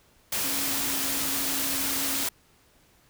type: tone in noise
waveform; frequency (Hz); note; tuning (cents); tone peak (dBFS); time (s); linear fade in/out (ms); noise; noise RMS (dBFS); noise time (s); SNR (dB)
sine; 274.1; C#4; -19; -37; 0.44-2.24; 5; white; -28; 0.32-2.29; -12
effects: pink hiss -61 dBFS RMS until 3.09 s

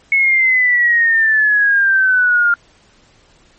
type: exponential sweep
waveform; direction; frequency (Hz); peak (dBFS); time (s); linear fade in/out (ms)
sine; down; 2200 to 1400; -9; 0.12-2.54; 2
effects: pink hiss -51 dBFS RMS until 3.58 s + MP3 32 kbps

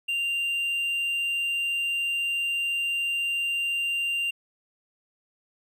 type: tone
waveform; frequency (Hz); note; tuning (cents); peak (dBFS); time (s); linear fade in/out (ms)
triangle; 2783; F7; -7; -23; 0.08-4.31; 10
effects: none

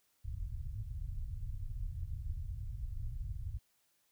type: low-pass noise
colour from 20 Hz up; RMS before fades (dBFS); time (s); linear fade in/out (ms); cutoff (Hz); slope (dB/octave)
pink; -40; 0.24-3.59; 20; 120; 48
effects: white hiss -75 dBFS RMS until 4.11 s

